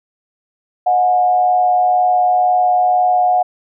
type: tone with frequency modulation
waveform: sine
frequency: 727 Hz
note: F#5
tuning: 31 cents flat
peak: -10 dBFS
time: 0.86-3.43 s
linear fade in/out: 10 ms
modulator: 102 Hz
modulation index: 0.48
effects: none